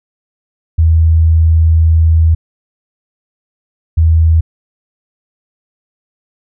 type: tone bursts at uneven times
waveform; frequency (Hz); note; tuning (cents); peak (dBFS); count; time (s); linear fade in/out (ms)
sine; 81; E2; -30; -5; 2; 0.78-2.35 / 3.97-4.41; 10
effects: none